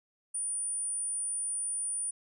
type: tone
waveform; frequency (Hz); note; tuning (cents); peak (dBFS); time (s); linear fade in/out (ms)
sine; 9397; D9; 0; -31; 0.34-2.11; 10
effects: none